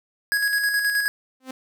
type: tone with tremolo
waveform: square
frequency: 1661.2 Hz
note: G#6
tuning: in tune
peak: -19 dBFS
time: 0.32-1.08 s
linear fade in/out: 0 ms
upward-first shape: square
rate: 9.5 Hz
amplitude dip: 40%
type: tone with exponential growth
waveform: sawtooth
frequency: 260.1 Hz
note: C4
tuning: 10 cents flat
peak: -25 dBFS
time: 1.4-1.51 s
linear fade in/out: 5 ms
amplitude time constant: 23 ms
effects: none